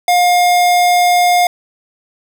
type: tone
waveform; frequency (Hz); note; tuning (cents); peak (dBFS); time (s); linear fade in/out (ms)
square; 711; F5; +31; -9; 0.08-1.47; 2
effects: none